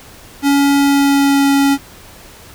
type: tone with pitch glide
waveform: square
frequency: 281.1 to 278.2 Hz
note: C#4 to C#4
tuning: +24 to +6 cents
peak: -10 dBFS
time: 0.42-1.78 s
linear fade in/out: 50 ms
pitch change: -18 cents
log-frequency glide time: 0.77-1.52 s
effects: pink hiss -39 dBFS RMS until 2.54 s